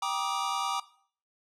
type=chord; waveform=square; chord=Eb major seventh; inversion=first; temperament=equal with one note detuned; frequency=784 / 952.5 / 1174.7 / 1244.5 Hz; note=G5 / Bb5 / D6 / Eb6; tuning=0 / +37 / 0 / 0 cents; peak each=-36 / -34 / -34 / -37 dBFS; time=0.02-0.8 s; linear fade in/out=5 ms; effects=noise-tail reverb RT60 0.5 s tail -17 dB re dry + low-pass 9000 Hz 12 dB/octave